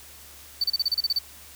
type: tone bursts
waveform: triangle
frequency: 4548 Hz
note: C#8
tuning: 44 cents sharp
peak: -19 dBFS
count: 10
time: 0.61-1.189 s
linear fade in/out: 5 ms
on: 30 ms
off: 31 ms
effects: added 72 Hz sine -54 dBFS peak until 1.55 s + white hiss -47 dBFS RMS until 1.55 s